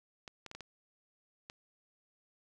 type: clicks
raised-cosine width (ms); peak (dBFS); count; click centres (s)
0.2; -28; 6; 0.278 / 0.463 / 0.514 / 0.55 / 0.607 / 1.499
effects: none